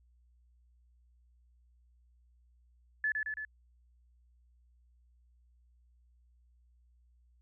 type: tone with echo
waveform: sine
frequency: 1728 Hz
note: A6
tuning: 32 cents flat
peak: -28 dBFS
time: 3.04-3.12 s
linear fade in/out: 2 ms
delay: 110 ms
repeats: 3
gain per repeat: -3 dB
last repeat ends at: 3.45 s
effects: added 60 Hz sine -63 dBFS peak until 7.41 s